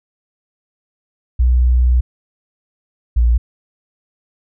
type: tone pair in turn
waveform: sine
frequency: 61.74 / 58.74 Hz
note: B1 / A#1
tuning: 0 / +14 cents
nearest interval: minor second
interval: 86 cents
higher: first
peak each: -9 dBFS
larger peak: neither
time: 1.39-2.01 / 3.16-3.38 s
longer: first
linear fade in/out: 10 ms
effects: none